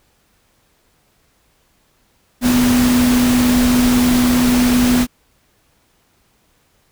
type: tone in noise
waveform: sine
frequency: 246.9 Hz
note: B3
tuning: in tune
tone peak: -11 dBFS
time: 2.41-5.07 s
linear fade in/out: 50 ms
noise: pink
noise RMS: -20 dBFS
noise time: 2.41-5.07 s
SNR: +6 dB
effects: pink hiss -59 dBFS RMS until 6.91 s